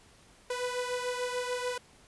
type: beating tone pair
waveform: sawtooth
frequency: 493.9 / 500.7 Hz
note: B4 / B4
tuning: 0 / +24 cents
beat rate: 6.8 Hz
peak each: -29 / -33 dBFS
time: 0.5-1.78 s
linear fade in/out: 5 ms
effects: pink hiss -59 dBFS RMS until 2.07 s + resampled to 24000 Hz